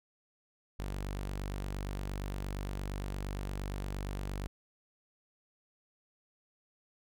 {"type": "tone", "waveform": "sawtooth", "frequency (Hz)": 48.64, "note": "G1", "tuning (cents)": -13, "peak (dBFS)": -32, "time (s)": [0.79, 4.47], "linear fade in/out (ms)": 0, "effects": []}